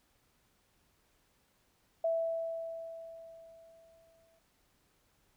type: tone with exponential decay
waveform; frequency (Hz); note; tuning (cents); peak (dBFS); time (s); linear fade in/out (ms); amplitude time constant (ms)
sine; 659.3; E5; 0; -27; 2.04-4.39; 5; 510
effects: pink hiss -72 dBFS RMS until 5.36 s